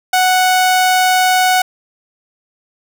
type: tone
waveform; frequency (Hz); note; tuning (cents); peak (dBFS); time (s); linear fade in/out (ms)
sawtooth; 740; F#5; 0; -6; 0.13-1.62; 5
effects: none